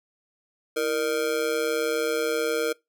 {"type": "tone with amplitude modulation", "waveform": "square", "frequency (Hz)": 466.2, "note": "A#4", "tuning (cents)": 0, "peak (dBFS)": -20, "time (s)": [0.76, 2.73], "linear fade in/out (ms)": 10, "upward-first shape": "sine", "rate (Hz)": 139, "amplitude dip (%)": 85, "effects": ["noise-tail reverb RT60 0.2 s tail -24 dB re dry"]}